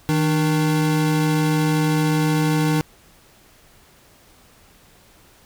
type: tone pair together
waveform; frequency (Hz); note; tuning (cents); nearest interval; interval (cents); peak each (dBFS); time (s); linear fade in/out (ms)
square; 157.2 / 301.3; D#3 / D4; +18 / +44; major seventh; 1126; -19 / -22; 0.09-2.81; 0
effects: pink hiss -52 dBFS RMS until 5.45 s